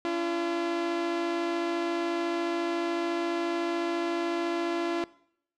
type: tone pair together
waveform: sawtooth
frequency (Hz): 286 / 340.1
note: D4 / F4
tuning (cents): -46 / -46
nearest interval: minor third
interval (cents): 300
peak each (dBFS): -32 / -24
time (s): 0.05-5.04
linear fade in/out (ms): 0
effects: noise-tail reverb RT60 0.7 s tail -21 dB re dry + low-pass 4000 Hz 12 dB/octave